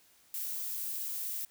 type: noise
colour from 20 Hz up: violet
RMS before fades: -37 dBFS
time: 0.34-1.45 s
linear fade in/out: 2 ms
effects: white hiss -64 dBFS RMS until 1.5 s